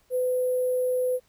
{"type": "tone with sample-and-hold", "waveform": "sine", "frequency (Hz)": 504, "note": "B4", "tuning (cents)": 35, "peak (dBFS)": -22, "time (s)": [0.1, 1.2], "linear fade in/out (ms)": 50, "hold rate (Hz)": 11025, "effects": ["pink hiss -65 dBFS RMS until 1.28 s"]}